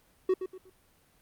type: tone with echo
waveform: triangle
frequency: 373.3 Hz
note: F#4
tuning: 15 cents sharp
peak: -20 dBFS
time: 0.29-0.34 s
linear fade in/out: 5 ms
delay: 120 ms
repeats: 3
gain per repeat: -10 dB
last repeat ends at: 0.7 s
effects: pink hiss -65 dBFS RMS until 1.21 s + Opus 32 kbps